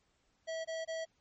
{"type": "tone bursts", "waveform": "square", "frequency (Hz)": 649, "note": "E5", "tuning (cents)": -27, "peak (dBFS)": -37, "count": 3, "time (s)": [0.47, 1.054], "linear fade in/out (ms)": 20, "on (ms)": 180, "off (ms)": 22, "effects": ["pink hiss -75 dBFS RMS until 1.2 s", "MP3 32 kbps"]}